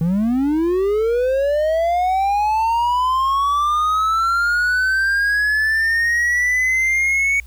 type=linear sweep; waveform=triangle; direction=up; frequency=157.6 to 2237 Hz; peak=-13 dBFS; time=0.01-7.4 s; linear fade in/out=2 ms; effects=added 60 Hz sine -36 dBFS peak until 7.46 s + white hiss -53 dBFS RMS until 7.46 s